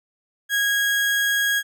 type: tone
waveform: 35% pulse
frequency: 1645 Hz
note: G#6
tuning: 17 cents flat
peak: -17 dBFS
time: 0.49-1.63 s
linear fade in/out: 50 ms
effects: none